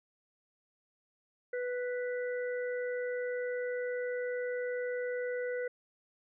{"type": "harmonic tone", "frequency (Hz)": 493.9, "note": "B4", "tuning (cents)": 0, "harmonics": [1, 3, 4], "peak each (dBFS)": [-33, -43, -45], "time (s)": [1.53, 5.68], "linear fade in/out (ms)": 5, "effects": []}